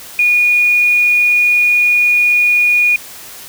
sine tone, 2448 Hz, D#7, 29 cents flat, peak -8 dBFS, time 0.19-2.96 s, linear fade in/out 2 ms, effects white hiss -33 dBFS RMS until 3.48 s

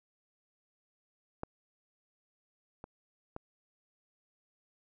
clicks, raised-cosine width 1 ms, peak -22 / -30 / -26 dBFS, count 3, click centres 1.434 / 2.841 / 3.364 s, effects none

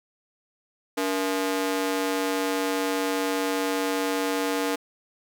sawtooth ring-modulated tone, 380 Hz, F#4, 46 cents sharp, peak -17 dBFS, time 0.97-4.76 s, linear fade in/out 10 ms, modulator 92.5 Hz, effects 9-bit

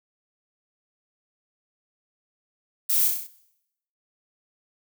violet noise with echo, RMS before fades -23 dBFS, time 2.89-3.08 s, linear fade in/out 10 ms, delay 32 ms, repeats 6, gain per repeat -3 dB, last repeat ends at 3.272 s, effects noise-tail reverb RT60 0.8 s tail -19 dB re dry

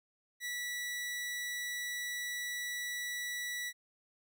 sawtooth tone, 1950 Hz, B6, 23 cents flat, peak -33 dBFS, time 0.4-3.73 s, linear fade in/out 50 ms, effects none

